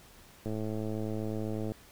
click train, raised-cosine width 2 ms, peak -23 dBFS, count 137, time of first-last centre 0.46-1.719 s, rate 108 Hz, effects pink hiss -56 dBFS RMS until 1.91 s

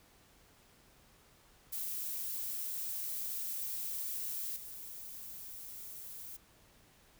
violet noise with level steps, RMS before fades -39 / -47 dBFS, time 1.72-6.37 s, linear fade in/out 10 ms, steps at 4.56 s, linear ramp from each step 5 ms, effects pink hiss -64 dBFS RMS until 7.19 s

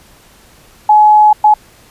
sine tone bursts at uneven times, 848 Hz, G#5, 36 cents sharp, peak -3 dBFS, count 2, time 0.89-1.33 / 1.44-1.54 s, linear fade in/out 5 ms, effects pink hiss -44 dBFS RMS until 1.9 s + resampled to 32000 Hz

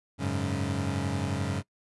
25% pulse chord, F# suspended second, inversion none, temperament equal, 92.5 / 103.83 / 138.59 Hz, F#2 / G#2 / C#3, 0 / 0 / 0 cents, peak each -28 / -30 / -29 dBFS, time 0.18-1.63 s, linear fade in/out 50 ms, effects noise-tail reverb RT60 0.1 s tail -22 dB re dry + resampled to 24000 Hz

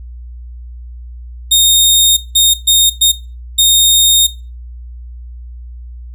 sawtooth tone bursts at uneven times, 3691 Hz, A#7, 18 cents flat, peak -3 dBFS, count 5, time 1.51-2.17 / 2.35-2.54 / 2.67-2.9 / 3.01-3.12 / 3.58-4.27 s, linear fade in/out 10 ms, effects noise-tail reverb RT60 0.3 s tail -17 dB re dry + added 60 Hz sine -27 dBFS peak until 6.14 s

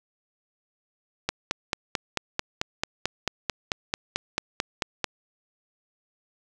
click train, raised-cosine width 0.2 ms, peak -7 dBFS, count 18, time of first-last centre 1.29-5.043 s, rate 4.53 Hz, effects none

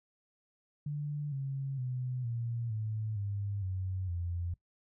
sine tone with pitch steps, 146.83 / 136.21 / 126.35 / 117.21 / 108.73 / 100.87 / 93.57 / 86.8 Hz, D3 / C#3 / B2 / A#2 / A2 / G2 / F#2 / F2, 0 / -30 / +40 / +10 / -20 / +50 / +20 / -10 cents, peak -33 dBFS, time 0.86-4.54 s, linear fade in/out 5 ms, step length 460 ms, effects noise-tail reverb RT60 0.1 s tail -19 dB re dry

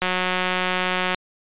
click train, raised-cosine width 0.3 ms, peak -6 dBFS, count 207, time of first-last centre 0.02-1.146 s, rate 183 Hz, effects resampled to 8000 Hz

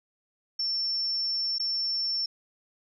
sine tone with dropouts, 5410 Hz, E8, 44 cents sharp, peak -26 dBFS, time 0.59-2.26 s, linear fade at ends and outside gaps 5 ms, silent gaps 1.584-1.596 s, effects none

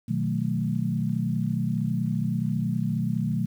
sine chord, B dominant seventh, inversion none, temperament equal, 123.47 / 155.56 / 185 / 220 Hz, B2 / D#3 / F#3 / A3, 0 / 0 / 0 / 0 cents, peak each -29 dBFS, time 0.08-3.46 s, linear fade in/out 10 ms, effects 9-bit

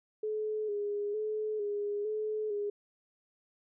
sine tone with vibrato, 420 Hz, G#4, 19 cents sharp, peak -31 dBFS, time 0.23-2.7 s, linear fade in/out 5 ms, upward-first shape square, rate 1.1 Hz, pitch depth 38 cents each way, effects none

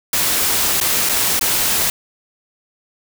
white noise with dropouts, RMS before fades -17 dBFS, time 0.13-1.9 s, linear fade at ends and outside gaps 2 ms, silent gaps 0.802-0.811 / 1.09-1.094 / 1.394-1.411 s, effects none

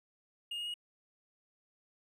triangle tone with pitch steps, 2842 / 2863 / 2885 Hz, F7 / F7 / F#7, +30 / +42 / -44 cents, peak -35 dBFS, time 0.51-0.741 s, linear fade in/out 5 ms, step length 77 ms, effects none

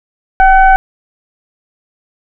sine tone with frequency modulation, 767 Hz, G5, 38 cents flat, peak -3 dBFS, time 0.4-0.76 s, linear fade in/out 0 ms, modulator 745 Hz, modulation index 0.84, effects none

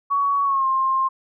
sine tone with pitch glide, 1123 to 1060 Hz, C#6 to C6, +22 to +22 cents, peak -17 dBFS, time 0.1-1.09 s, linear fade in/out 20 ms, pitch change -100 cents, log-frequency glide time 0.44-0.66 s, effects none

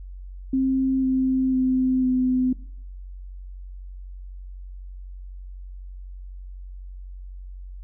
sine tone with pitch steps, 264.2 / 261 / 257.9 / 254.8 Hz, C4 / C4 / C4 / C4, +17 / -4 / -25 / -46 cents, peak -18 dBFS, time 0.53-2.53 s, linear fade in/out 5 ms, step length 500 ms, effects noise-tail reverb RT60 0.6 s tail -20 dB re dry + added 46 Hz sine -35 dBFS peak until 7.83 s

